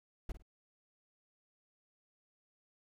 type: noise with echo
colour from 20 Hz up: brown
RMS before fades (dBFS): -37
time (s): 0.29-0.32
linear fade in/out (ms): 5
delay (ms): 52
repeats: 2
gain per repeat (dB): -11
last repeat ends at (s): 0.424
effects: none